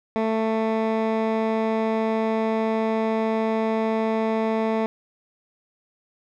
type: tone with low-pass filter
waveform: 15% pulse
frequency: 221.6 Hz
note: A3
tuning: 13 cents sharp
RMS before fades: -23 dBFS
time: 0.16-4.86 s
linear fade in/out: 0 ms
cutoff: 2000 Hz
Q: 0.55
effects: none